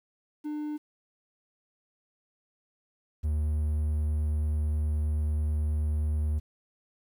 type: tone pair in turn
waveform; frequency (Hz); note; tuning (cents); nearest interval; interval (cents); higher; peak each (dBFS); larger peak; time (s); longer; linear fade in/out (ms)
triangle; 300 / 75.78; D4 / D#2; +37 / -45; 2 octaves; 2382; first; -29 / -23; second; 0.44-0.78 / 3.23-6.4; second; 20
effects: 10-bit